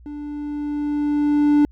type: tone with level ramp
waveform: triangle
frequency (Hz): 293.7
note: D4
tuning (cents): 0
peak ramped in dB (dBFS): -28 to -9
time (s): 0.06-1.65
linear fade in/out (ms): 0
effects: added 60 Hz sine -43 dBFS peak until 1.71 s